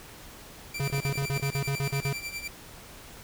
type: tone with tremolo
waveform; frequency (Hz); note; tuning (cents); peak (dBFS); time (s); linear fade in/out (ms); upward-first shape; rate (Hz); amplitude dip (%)
sawtooth; 2349; D7; 0; -28; 0.74-2.48; 5; triangle; 10; 80
type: clicks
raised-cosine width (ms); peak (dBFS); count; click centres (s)
2; -27; 12; 0.797 / 0.9 / 0.947 / 0.981 / 1.052 / 1.096 / 1.156 / 1.223 / 1.255 / 1.3 / 1.365 / 1.398
type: tone bursts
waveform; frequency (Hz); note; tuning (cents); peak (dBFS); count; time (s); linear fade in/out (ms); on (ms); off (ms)
square; 138.59; C#3; 0; -27; 11; 0.8-2.127; 0; 77; 48
effects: pink hiss -47 dBFS RMS until 3.23 s